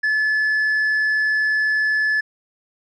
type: tone with tanh clipping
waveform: sine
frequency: 1726 Hz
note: A6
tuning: 34 cents flat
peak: -17 dBFS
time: 0.03-2.21 s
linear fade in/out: 10 ms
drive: 2 dB
effects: none